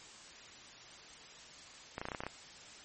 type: clicks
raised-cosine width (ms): 0.5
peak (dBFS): -23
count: 9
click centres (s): 1.981 / 2.015 / 2.054 / 2.086 / 2.118 / 2.148 / 2.205 / 2.236 / 2.266
effects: white hiss -53 dBFS RMS until 2.84 s + MP3 32 kbps